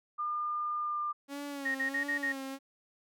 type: tone with pitch glide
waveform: sine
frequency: 1206 to 1197.7 Hz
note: D6 to D6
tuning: +46 to +34 cents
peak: -31 dBFS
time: 0.18-1.13 s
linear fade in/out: 20 ms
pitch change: -12 cents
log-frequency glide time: 0.8-1 s
type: tone with vibrato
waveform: sawtooth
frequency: 277.2 Hz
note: C#4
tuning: in tune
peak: -34 dBFS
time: 1.28-2.59 s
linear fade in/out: 50 ms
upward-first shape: sine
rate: 1.5 Hz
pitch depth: 60 cents each way
type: tone bursts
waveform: sine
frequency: 1864.7 Hz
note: A#6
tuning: in tune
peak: -29 dBFS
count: 5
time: 1.65-2.325 s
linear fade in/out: 10 ms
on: 99 ms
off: 45 ms
effects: none